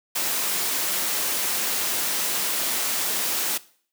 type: noise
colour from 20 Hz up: white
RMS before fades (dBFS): -25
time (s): 0.15-3.58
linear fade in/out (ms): 10
effects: noise-tail reverb RT60 0.5 s tail -19 dB re dry + high-pass 200 Hz 12 dB/octave